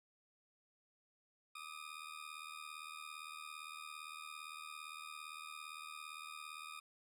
20% pulse ring-modulated tone, 1228 Hz, D#6, 23 cents flat, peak -40 dBFS, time 1.55-6.8 s, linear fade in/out 5 ms, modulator 38.8 Hz, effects resampled to 32000 Hz

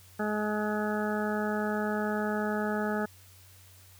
harmonic tone, 211.2 Hz, G#3, 29 cents sharp, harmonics 1 / 2 / 3 / 4 / 6 / 7 / 8, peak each -31 / -34 / -36 / -37 / -39 / -39 / -40 dBFS, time 0.19-3.06 s, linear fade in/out 10 ms, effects added 93 Hz sine -55 dBFS peak until 3.99 s + white hiss -57 dBFS RMS until 3.99 s

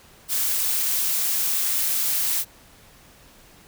blue noise, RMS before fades -23 dBFS, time 0.28-2.45 s, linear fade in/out 50 ms, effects pink hiss -51 dBFS RMS until 3.67 s

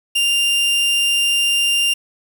40% pulse tone, 2794 Hz, F7, in tune, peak -13 dBFS, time 0.15-1.94 s, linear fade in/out 10 ms, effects 7-bit

